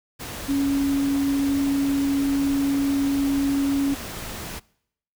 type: tone in noise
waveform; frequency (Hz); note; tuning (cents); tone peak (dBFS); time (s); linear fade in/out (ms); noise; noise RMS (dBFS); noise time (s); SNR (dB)
sine; 278.1; C#4; +6; -19; 0.48-3.95; 20; pink; -34; 0.19-4.6; +12
effects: noise-tail reverb RT60 0.7 s tail -23 dB re dry